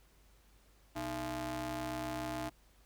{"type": "ring-modulated tone", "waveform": "sawtooth", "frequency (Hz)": 183.4, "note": "F#3", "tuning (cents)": -15, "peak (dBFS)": -30, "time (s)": [0.95, 2.5], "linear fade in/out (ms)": 20, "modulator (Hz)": 492, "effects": ["added 50 Hz sine -64 dBFS peak until 2.85 s", "pink hiss -68 dBFS RMS until 2.85 s"]}